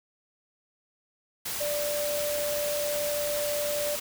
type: tone in noise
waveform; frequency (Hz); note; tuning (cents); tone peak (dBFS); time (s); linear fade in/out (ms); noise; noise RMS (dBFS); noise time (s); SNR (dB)
sine; 587.3; D5; 0; -28; 1.6-3.96; 10; white; -33; 1.45-4; +2
effects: none